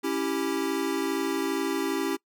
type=chord; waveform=square; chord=C# diminished; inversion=none; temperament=equal; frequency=277.2 / 329.6 / 392 Hz; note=C#4 / E4 / G4; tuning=0 / 0 / 0 cents; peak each=-31 dBFS; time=0.03-2.17 s; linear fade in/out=20 ms; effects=noise-tail reverb RT60 0.1 s tail -22 dB re dry